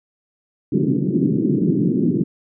pink band-pass noise, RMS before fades -18 dBFS, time 0.72-2.24 s, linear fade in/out 10 ms, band 140 to 370 Hz, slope 48 dB/octave, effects none

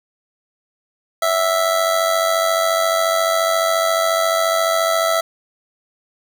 25% pulse tone with amplitude modulation, 659.3 Hz, E5, in tune, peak -9 dBFS, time 1.22-5.21 s, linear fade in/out 5 ms, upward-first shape sine, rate 94.3 Hz, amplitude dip 55%, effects none

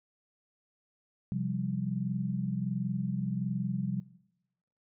sine chord, C suspended fourth, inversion none, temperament equal, 130.81 / 174.61 / 196 Hz, C3 / F3 / G3, 0 / 0 / 0 cents, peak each -34 dBFS, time 1.32-4 s, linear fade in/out 0 ms, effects noise-tail reverb RT60 0.9 s tail -20 dB re dry

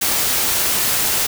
white noise, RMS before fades -18 dBFS, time 0.01-1.27 s, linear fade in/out 10 ms, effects none

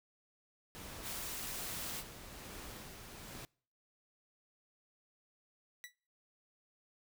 pink noise with tremolo, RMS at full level -48 dBFS, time 0.75-3.45 s, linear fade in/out 0 ms, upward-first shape sine, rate 1.2 Hz, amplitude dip 35%
white noise, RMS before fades -43 dBFS, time 1.02-2.04 s, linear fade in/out 50 ms
sawtooth tone with exponential decay, 1959 Hz, B6, 15 cents flat, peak -39 dBFS, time 5.84-5.95 s, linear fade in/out 0 ms, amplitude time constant 22 ms
effects noise-tail reverb RT60 0.5 s tail -26 dB re dry

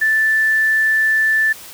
sine tone, 1760 Hz, A6, in tune, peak -12 dBFS, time 0.01-1.53 s, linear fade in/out 10 ms, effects white hiss -37 dBFS RMS until 1.73 s

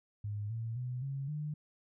sine tone with pitch steps, 103.83 / 113.88 / 124.91 / 137 / 150.27 Hz, G#2 / A#2 / B2 / C#3 / D3, 0 / -40 / +20 / -20 / +40 cents, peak -35 dBFS, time 0.24-1.54 s, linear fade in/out 5 ms, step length 260 ms, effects none

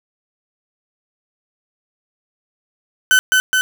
35% pulse tone with echo, 1516 Hz, F#6, 42 cents sharp, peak -7 dBFS, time 3.11-3.19 s, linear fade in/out 0 ms, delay 210 ms, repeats 2, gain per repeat -2 dB, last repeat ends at 3.61 s, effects none

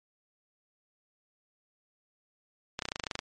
clicks, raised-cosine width 0.2 ms, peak -15 dBFS, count 12, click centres 2.791 / 2.822 / 2.854 / 2.887 / 2.919 / 2.959 / 2.998 / 3.038 / 3.068 / 3.112 / 3.154 / 3.191 s, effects MP3 48 kbps

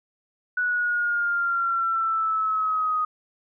sine exponential sweep, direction down, 1478 to 1244.5 Hz, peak -21 dBFS, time 0.57-3.05 s, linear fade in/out 5 ms, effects none

